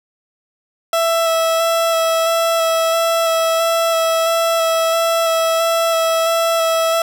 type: tone with vibrato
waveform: 30% pulse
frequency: 659.3 Hz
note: E5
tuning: in tune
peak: -11 dBFS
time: 0.93-7.02 s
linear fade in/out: 2 ms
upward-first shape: square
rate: 1.5 Hz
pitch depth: 12 cents each way
effects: none